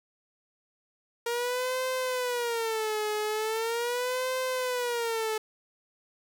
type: tone with vibrato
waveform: sawtooth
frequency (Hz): 467.6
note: A#4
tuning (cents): +5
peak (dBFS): -24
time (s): 1.26-5.38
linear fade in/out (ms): 5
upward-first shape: sine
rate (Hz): 0.4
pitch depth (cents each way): 170
effects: none